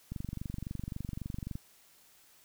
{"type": "click train", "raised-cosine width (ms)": 5, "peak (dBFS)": -25, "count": 35, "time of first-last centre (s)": [0.12, 1.555], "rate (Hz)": 23.7, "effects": ["white hiss -62 dBFS RMS until 2.44 s"]}